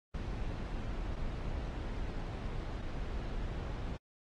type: noise with dropouts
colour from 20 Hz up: brown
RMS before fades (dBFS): -38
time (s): 0.14-3.97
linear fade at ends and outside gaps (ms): 5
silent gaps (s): 1.158-1.163 / 2.817-2.822
effects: low-pass 5000 Hz 12 dB/octave + AAC 32 kbps